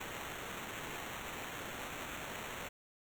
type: noise with sample-and-hold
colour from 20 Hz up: white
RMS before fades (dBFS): -44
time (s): 0-2.69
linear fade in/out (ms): 10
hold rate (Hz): 4900
effects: none